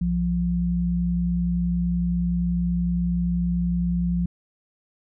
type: tone pair together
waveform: sine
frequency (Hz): 61.74 / 174.63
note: B1 / F3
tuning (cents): 0 / 0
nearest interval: octave + tritone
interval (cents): 1800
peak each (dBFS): -27 / -21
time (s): 0.01-4.26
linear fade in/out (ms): 5
effects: none